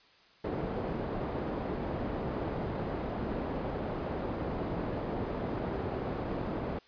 white low-pass noise, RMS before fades -35 dBFS, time 0.44-6.79 s, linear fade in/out 5 ms, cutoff 530 Hz, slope 12 dB/octave, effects white hiss -61 dBFS RMS until 6.87 s + resampled to 11025 Hz

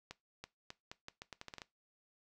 accelerating click train, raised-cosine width 0.2 ms, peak -28 dBFS, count 12, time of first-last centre 0.11-1.618 s, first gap 330 ms, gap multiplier 0.8, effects noise-tail reverb RT60 0.2 s tail -19 dB re dry

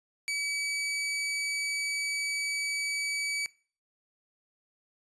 sawtooth tone, 2286 Hz, D7, 47 cents flat, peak -26 dBFS, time 0.28-3.46 s, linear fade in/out 0 ms, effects noise-tail reverb RT60 0.4 s tail -21 dB re dry + resampled to 24000 Hz

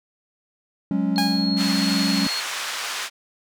triangle chord, F# suspended second, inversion none, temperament equal, 185 / 207.7 / 277.2 Hz, F#3 / G#3 / C#4, 0 / 0 / 0 cents, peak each -22 dBFS, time 0.91-2.27 s, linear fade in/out 2 ms
sine tone, 4300 Hz, C8, 47 cents sharp, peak -25 dBFS, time 1.16-2.4 s, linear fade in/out 0 ms
sawtooth tone with exponential decay, 819 Hz, G#5, 24 cents flat, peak -16 dBFS, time 1.18-1.64 s, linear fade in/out 0 ms, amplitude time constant 100 ms
pink band-pass noise, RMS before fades -29 dBFS, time 1.56-3.1 s, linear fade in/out 50 ms, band 1200 to 7300 Hz, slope 12 dB/octave
effects none

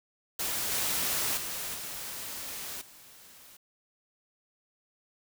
white noise with level steps, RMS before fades -32 / -30 / -36 / -39 / -53 dBFS, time 0.39-3.57 s, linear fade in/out 5 ms, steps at 0.71 / 1.37 / 1.74 / 2.81 s, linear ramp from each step 5 ms, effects none

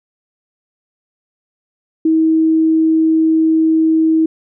sine tone, 320 Hz, D#4, 49 cents sharp, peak -9 dBFS, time 2.05-4.26 s, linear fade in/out 5 ms, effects none

